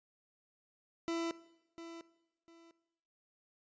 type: tone with echo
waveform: 40% pulse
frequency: 333.5 Hz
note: E4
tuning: 20 cents sharp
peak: -33 dBFS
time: 1.08-1.31 s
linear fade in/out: 0 ms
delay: 700 ms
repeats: 2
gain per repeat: -12 dB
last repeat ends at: 2.71 s
effects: noise-tail reverb RT60 1.0 s tail -19 dB re dry + resampled to 16000 Hz